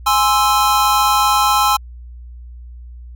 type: chord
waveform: square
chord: Ab augmented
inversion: none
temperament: equal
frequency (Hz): 830.6 / 1046.5 / 1318.5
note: Ab5 / C6 / E6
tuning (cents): 0 / 0 / 0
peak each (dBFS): -17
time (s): 0.06-1.77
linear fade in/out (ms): 10
effects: added 60 Hz sine -32 dBFS peak until 3.15 s